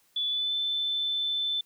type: tone with pitch glide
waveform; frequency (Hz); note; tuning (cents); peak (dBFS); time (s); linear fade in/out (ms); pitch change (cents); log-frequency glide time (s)
sine; 3455 to 3526; A7 to A7; -32 to +3; -26; 0.16-1.61; 5; +35; 0.27-0.54
effects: white hiss -66 dBFS RMS until 1.65 s